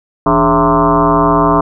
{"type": "tone with frequency modulation", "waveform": "sine", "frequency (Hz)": 666, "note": "E5", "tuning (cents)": 18, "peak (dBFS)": -7, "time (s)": [0.26, 1.61], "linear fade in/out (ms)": 5, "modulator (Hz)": 125, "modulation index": 4.2, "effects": []}